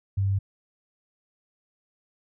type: tone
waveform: sine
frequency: 98 Hz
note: G2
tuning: in tune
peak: -21 dBFS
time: 0.17-0.39 s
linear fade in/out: 10 ms
effects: none